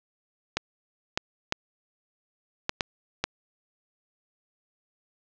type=clicks; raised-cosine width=0.2 ms; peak=-7 dBFS; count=6; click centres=0.57 / 1.175 / 1.524 / 2.694 / 2.808 / 3.24 s; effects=low-pass 6000 Hz 12 dB/octave + 8-bit